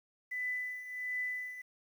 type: tone with tremolo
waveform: sine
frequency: 1997 Hz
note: B6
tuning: 19 cents sharp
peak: -32 dBFS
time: 0.31-1.62 s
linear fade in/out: 10 ms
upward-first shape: triangle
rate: 1.4 Hz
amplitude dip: 75%
effects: 10-bit